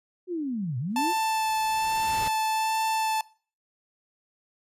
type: linear two-way sweep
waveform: sine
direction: down then up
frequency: 374 to 115.2 to 374 Hz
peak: -27 dBFS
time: 0.27-1.14 s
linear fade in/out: 50 ms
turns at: 0.78 s
type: noise with exponential growth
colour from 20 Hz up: pink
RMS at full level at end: -34 dBFS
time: 0.9-2.28 s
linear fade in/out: 0 ms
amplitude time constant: 300 ms
type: tone with vibrato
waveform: 45% pulse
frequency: 880 Hz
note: A5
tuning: in tune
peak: -24 dBFS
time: 0.96-3.21 s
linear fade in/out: 2 ms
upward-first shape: sine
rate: 1.2 Hz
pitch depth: 9 cents each way
effects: noise-tail reverb RT60 0.4 s tail -21 dB re dry + resampled to 32000 Hz